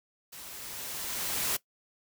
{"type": "noise with level ramp", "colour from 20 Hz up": "white", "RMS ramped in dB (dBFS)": [-46, -29], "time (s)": [0.32, 1.57], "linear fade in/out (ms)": 10, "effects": ["noise-tail reverb RT60 0.1 s tail -19 dB re dry"]}